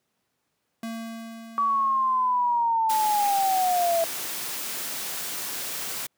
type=tone with exponential decay; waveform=square; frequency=227 Hz; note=A#3; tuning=46 cents flat; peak=-30 dBFS; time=0.83-3.46 s; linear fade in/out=2 ms; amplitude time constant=570 ms
type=linear sweep; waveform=sine; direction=down; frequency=1143 to 659.3 Hz; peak=-20 dBFS; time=1.58-4.04 s; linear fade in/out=0 ms
type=noise; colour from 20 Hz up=white; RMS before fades=-32 dBFS; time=2.89-6.07 s; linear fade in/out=10 ms
effects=pink hiss -75 dBFS RMS until 6.17 s + high-pass 150 Hz 12 dB/octave